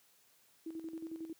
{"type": "tone with tremolo", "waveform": "sine", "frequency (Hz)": 324.5, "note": "E4", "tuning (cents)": -27, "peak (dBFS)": -39, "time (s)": [0.66, 1.33], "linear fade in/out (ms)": 5, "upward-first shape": "square", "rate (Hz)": 11, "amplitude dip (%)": 60, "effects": ["white hiss -68 dBFS RMS until 1.39 s", "high-pass 80 Hz 12 dB/octave"]}